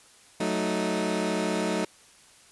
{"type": "chord", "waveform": "20% pulse", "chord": "D# diminished", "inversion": "first", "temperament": "equal", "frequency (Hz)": [185, 220, 311.1], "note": ["F#3", "A3", "D#4"], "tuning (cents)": [0, 0, 0], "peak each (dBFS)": -25, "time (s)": [0.4, 1.85], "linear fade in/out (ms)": 5, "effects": ["white hiss -55 dBFS RMS until 2.51 s", "resampled to 24000 Hz"]}